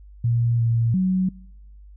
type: tone with pitch steps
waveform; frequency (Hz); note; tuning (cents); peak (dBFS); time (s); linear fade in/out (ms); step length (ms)
sine; 117.8 / 115.7 / 186.4; A#2 / A#2 / F#3; +19 / -13 / +13; -17; 0.24-1.29; 5; 350
effects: noise-tail reverb RT60 0.9 s tail -26 dB re dry + added 50 Hz sine -42 dBFS peak until 1.96 s